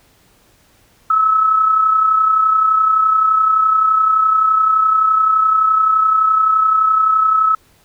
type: tone with amplitude modulation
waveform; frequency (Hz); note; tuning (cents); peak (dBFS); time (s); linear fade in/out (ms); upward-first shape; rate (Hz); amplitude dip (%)
sine; 1296; E6; -30; -8; 1.1-7.55; 5; sine; 31.7; 45
effects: pink hiss -53 dBFS RMS until 7.84 s

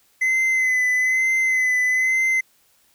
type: tone with vibrato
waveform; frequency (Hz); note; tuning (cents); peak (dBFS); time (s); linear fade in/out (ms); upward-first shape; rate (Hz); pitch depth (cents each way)
triangle; 2036; C7; -48; -15; 0.21-2.41; 10; sine; 1.1; 30
effects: white hiss -60 dBFS RMS until 2.94 s

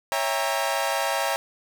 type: chord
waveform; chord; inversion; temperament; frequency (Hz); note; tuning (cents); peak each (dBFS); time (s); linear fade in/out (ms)
sawtooth; C# diminished seventh; none; equal with one note detuned; 554.4 / 659.3 / 801.4 / 932.3; C#5 / E5 / G5 / Bb5; 0 / 0 / +38 / 0; -25; 0.12-1.36; 0
effects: 8-bit

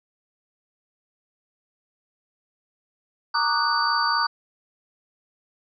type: tone cluster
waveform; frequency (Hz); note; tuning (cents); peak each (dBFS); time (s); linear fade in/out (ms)
sine; 925 / 1155 / 1219 / 1479 / 4613; A#5 / D6 / D#6 / F#6 / D8; -14 / -29 / -36 / -1 / -32; -26; 3.34-4.27; 10
effects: none

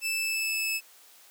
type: tone with pitch glide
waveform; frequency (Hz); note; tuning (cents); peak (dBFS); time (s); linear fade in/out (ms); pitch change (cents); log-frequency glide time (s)
sawtooth; 2637 to 2610; E7 to E7; 0 to -18; -24; 0.01-0.81; 50; -18; 0.13-0.69
effects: white hiss -55 dBFS RMS until 1.3 s + high-pass 400 Hz 12 dB/octave

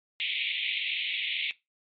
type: band-pass noise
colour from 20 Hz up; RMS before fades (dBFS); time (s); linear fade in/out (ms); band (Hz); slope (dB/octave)
pink; -31; 0.2-1.51; 0; 2100 to 3700; 96
effects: noise-tail reverb RT60 0.2 s tail -19 dB re dry + MP3 32 kbps

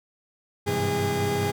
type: tone cluster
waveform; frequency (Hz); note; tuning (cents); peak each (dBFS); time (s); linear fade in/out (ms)
30% pulse; 97.6 / 102.8 / 128.7 / 164.7 / 408.2; G2 / G#2 / C3 / E3 / G#4; -7 / -17 / -28 / -1 / -30; -29 / -30 / -29 / -30 / -23; 0.66-1.52; 20
effects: none

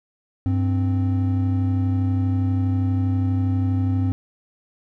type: tone pair together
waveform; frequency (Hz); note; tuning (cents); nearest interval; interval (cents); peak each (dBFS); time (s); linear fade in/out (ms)
triangle; 98 / 261.6; G2 / C4; 0 / 0; octave + perfect fourth; 1700; -17 / -22; 0.46-4.12; 0
effects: none

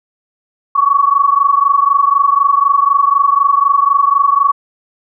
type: tone pair together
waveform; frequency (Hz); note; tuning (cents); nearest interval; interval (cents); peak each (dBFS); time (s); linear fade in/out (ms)
sine; 1111 / 1135; C#6 / C#6; +4 / +41; unison; 37; -11; 0.75-4.52; 10
effects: none

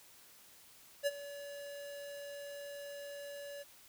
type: tone with ADSR envelope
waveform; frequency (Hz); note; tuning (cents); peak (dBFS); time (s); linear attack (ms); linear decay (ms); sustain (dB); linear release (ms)
square; 570; C#5; +48; -29; 1.03-3.64; 37; 34; -16; 24
effects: white hiss -60 dBFS RMS until 3.88 s

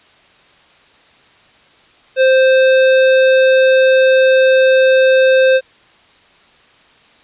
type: tone with hard clipping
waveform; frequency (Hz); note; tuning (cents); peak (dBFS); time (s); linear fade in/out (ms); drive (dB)
sine; 523.3; C5; 0; -9; 2.16-5.61; 50; 18
effects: white hiss -48 dBFS RMS until 7.23 s + resampled to 8000 Hz

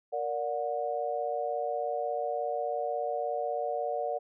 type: chord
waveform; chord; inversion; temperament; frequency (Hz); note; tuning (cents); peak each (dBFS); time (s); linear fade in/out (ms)
sine; Bb augmented; none; just; 466.2 / 582.7 / 728.4; Bb4 / D5 / F#5; 0 / -14 / -27; -35 / -33 / -33; 0.12-4.19; 20
effects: none

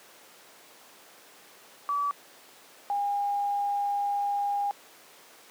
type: tone pair in turn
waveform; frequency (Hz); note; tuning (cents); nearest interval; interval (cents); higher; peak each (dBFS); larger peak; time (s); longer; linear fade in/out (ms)
sine; 1148 / 810; D6 / G#5; -40 / -43; tritone; 603; first; -25; neither; 1.89-2.11 / 2.9-4.71; second; 0
effects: pink hiss -52 dBFS RMS until 5.5 s + high-pass 400 Hz 12 dB/octave

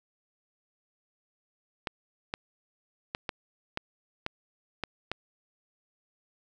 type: clicks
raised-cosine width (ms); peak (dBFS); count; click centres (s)
0.3; -15; 8; 1.872 / 2.339 / 3.149 / 3.292 / 3.774 / 4.264 / 4.837 / 5.116
effects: none

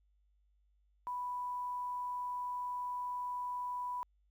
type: tone with quantisation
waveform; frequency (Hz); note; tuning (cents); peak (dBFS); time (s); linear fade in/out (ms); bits
sine; 987.8; B5; 0; -36; 1.07-4.03; 0; 11
effects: added 50 Hz sine -69 dBFS peak until 4.3 s

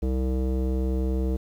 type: tone with low-pass filter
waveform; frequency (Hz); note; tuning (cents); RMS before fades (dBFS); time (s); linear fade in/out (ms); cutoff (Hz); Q
square; 64.5; C2; -24; -25; 0.02-1.37; 10; 430; 2.3
effects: 9-bit

